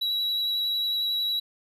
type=tone with vibrato; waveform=triangle; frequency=3901 Hz; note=B7; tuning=22 cents flat; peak=-23 dBFS; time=0.01-1.4 s; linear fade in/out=10 ms; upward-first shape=sine; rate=11 Hz; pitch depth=13 cents each way; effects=none